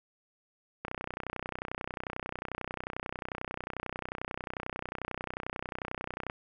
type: click train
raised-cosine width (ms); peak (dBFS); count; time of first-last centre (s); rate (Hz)
0.5; -20; 171; 0.85-6.299; 31.2
effects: none